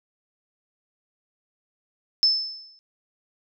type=tone with exponential decay; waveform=sine; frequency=5260 Hz; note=E8; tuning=5 cents flat; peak=-13 dBFS; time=2.23-2.79 s; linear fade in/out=0 ms; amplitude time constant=120 ms; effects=none